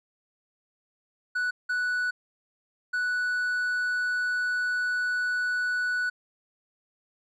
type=tone bursts at uneven times; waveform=triangle; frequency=1480 Hz; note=F#6; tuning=in tune; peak=-23 dBFS; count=3; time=1.35-1.51 / 1.69-2.11 / 2.93-6.1 s; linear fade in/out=10 ms; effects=resampled to 22050 Hz